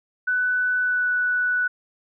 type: tone with pitch glide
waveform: sine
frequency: 1494 to 1481.1 Hz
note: F#6 to F#6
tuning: +16 to +1 cents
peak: -19 dBFS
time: 0.27-1.68 s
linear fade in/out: 10 ms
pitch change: -15 cents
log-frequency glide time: 0.8-1.08 s
effects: none